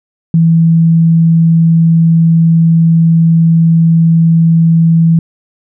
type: tone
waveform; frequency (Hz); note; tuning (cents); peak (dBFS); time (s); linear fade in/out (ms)
sine; 164.7; E3; -1; -4; 0.34-5.19; 2
effects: none